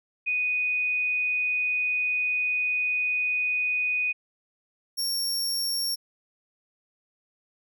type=tone pair in turn; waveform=sine / sawtooth; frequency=2485 / 5513 Hz; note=D#7 / F8; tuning=-3 / -23 cents; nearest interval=octave + major second; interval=1380 cents; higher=second; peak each=-23 dBFS; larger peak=neither; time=0.26-4.13 / 4.97-5.96 s; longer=first; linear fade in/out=20 ms; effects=none